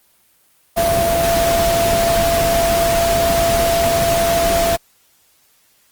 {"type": "tone in noise", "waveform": "sine", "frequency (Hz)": 676, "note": "E5", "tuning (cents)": 43, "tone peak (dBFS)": -14, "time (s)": [0.76, 4.77], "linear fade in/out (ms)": 20, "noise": "pink", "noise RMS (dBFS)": -20, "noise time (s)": [0.76, 4.77], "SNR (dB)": 3, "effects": ["white hiss -56 dBFS RMS until 5.91 s", "Opus 24 kbps"]}